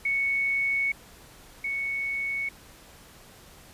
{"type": "tone pair in turn", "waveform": "sine", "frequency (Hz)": [2217, 2217], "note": ["C#7", "C#7"], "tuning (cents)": [0, 0], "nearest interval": "unison", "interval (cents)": 0, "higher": "neither", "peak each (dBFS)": [-23, -27], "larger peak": "first", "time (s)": [[0.05, 0.92], [1.64, 2.49]], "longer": "first", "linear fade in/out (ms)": 5, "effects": ["pink hiss -51 dBFS RMS until 3.73 s", "resampled to 32000 Hz"]}